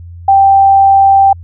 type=tone; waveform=sine; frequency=784 Hz; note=G5; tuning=in tune; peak=-3 dBFS; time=0.28-1.33 s; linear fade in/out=5 ms; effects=added 86 Hz sine -27 dBFS peak until 1.43 s